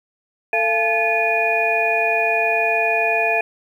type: tone cluster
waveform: sine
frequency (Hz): 445.1 / 684 / 861 / 1724 / 2457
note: A4 / F5 / A5 / A6 / D#7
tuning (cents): +20 / -36 / -38 / -36 / -22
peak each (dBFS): -25 / -20 / -28 / -26 / -19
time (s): 0.53-3.41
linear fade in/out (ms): 2
effects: 8-bit